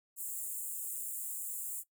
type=high-pass noise; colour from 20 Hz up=pink; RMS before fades=-40 dBFS; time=0.16-1.84 s; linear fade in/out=50 ms; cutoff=7200 Hz; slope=96 dB/octave; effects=noise-tail reverb RT60 0.1 s tail -17 dB re dry